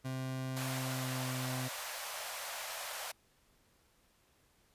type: tone with pitch glide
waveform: 30% pulse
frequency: 130.81 to 128.71 Hz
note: C3 to C3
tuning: 0 to -28 cents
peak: -34 dBFS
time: 0.04-1.69 s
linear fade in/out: 20 ms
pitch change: -28 cents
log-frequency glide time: 0.7-1.29 s
type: high-pass noise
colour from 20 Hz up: pink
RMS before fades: -42 dBFS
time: 0.56-3.12 s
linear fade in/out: 10 ms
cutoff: 560 Hz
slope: 48 dB/octave
effects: pink hiss -70 dBFS RMS until 4.74 s + resampled to 32000 Hz